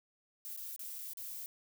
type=noise with dropouts; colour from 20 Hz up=violet; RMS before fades=-44 dBFS; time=0.45-1.46 s; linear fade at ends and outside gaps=0 ms; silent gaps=0.564-0.574 / 0.762-0.793 / 0.985-0.989 / 1.134-1.172 s; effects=none